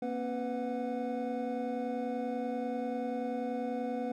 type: tone cluster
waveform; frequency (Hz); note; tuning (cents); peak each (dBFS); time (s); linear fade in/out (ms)
triangle; 235.8 / 266.1 / 498.5 / 731; A#3 / C4 / B4 / F#5; +20 / +29 / +16 / -21; -35 / -37 / -35 / -38; 0.02-4.12; 5
effects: none